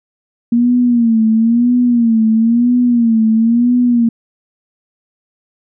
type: tone with vibrato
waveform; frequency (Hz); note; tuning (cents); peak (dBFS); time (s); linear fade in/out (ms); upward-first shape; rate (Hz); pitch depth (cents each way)
sine; 233.1; A#3; 0; -8; 0.52-4.09; 5; sine; 1; 96
effects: none